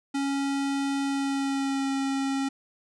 square tone with pitch glide, 276.9 to 272 Hz, C#4 to C#4, -2 to -33 cents, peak -26 dBFS, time 0.14-2.49 s, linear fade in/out 10 ms, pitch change -31 cents, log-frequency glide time 1.03-1.91 s, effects resampled to 22050 Hz

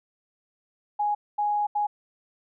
sine tone bursts at uneven times, 830.6 Hz, G#5, in tune, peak -22 dBFS, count 3, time 0.99-1.15 / 1.38-1.67 / 1.75-1.87 s, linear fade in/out 10 ms, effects none

